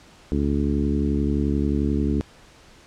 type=harmonic tone with a mistuned harmonic; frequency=71.4 Hz; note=D2; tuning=48 cents flat; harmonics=1 / 2 / 3 / 4 / 5 / 6; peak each=-24 / -29 / -25 / -25 / -30 / -33 dBFS; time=0.32-2.21 s; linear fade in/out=0 ms; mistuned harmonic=1; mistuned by=+18 cents; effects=pink hiss -50 dBFS RMS until 2.86 s + low-pass 7000 Hz 12 dB/octave